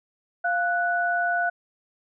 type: tone pair together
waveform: sine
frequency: 698.5 / 1480 Hz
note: F5 / F#6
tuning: 0 / 0 cents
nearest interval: octave + minor second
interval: 1300 cents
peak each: -24 dBFS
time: 0.44-1.5 s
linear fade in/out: 10 ms
effects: none